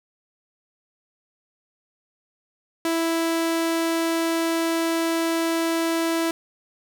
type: tone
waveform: sawtooth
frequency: 330 Hz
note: E4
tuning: 2 cents sharp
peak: -17 dBFS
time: 2.85-6.31 s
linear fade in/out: 2 ms
effects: 8-bit